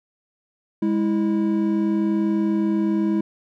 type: tone pair together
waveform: triangle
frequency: 205.2 / 326 Hz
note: G#3 / E4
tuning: -21 / -19 cents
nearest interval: minor sixth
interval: 802 cents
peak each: -19 dBFS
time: 0.82-3.21 s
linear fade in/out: 5 ms
effects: none